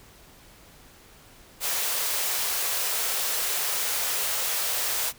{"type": "high-pass noise", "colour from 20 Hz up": "white", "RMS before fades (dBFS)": -27, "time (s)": [1.6, 5.13], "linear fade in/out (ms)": 50, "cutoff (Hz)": 400, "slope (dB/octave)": 48, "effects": ["pink hiss -52 dBFS RMS until 5.18 s"]}